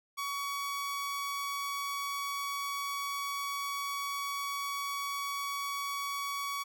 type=tone; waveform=sawtooth; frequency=1127 Hz; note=C#6; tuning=28 cents sharp; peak=-30 dBFS; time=0.17-6.64 s; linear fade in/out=20 ms; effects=none